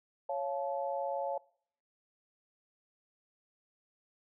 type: chord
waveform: sine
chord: Db augmented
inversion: none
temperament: just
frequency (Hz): 554.4 / 693 / 866.2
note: Db5 / F5 / A5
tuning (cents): 0 / -14 / -27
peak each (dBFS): -35 / -38 / -38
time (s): 0.29-1.38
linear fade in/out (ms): 5
effects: noise-tail reverb RT60 0.6 s tail -23 dB re dry